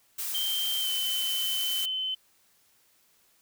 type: noise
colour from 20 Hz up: blue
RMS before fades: -33 dBFS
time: 0.18-1.86 s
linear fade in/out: 10 ms
type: tone with pitch glide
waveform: sine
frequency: 3136 to 3056 Hz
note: G7 to G7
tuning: 0 to -45 cents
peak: -28 dBFS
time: 0.34-2.15 s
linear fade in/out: 10 ms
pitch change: -45 cents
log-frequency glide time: 0.79-0.89 s
effects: white hiss -65 dBFS RMS until 3.41 s